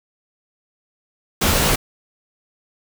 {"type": "noise with comb filter", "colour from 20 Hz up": "pink", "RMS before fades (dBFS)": -17, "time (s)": [1.41, 1.76], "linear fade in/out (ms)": 10, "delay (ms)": 17, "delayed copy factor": -0.65, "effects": []}